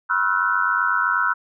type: tone cluster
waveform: sine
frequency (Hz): 979 / 1071 / 1314 / 1417 / 1505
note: B5 / C6 / E6 / F6 / F#6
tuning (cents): -15 / +40 / -6 / +25 / +29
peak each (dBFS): -27 / -28 / -22 / -24 / -22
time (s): 0.09-1.34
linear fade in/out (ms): 20
effects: none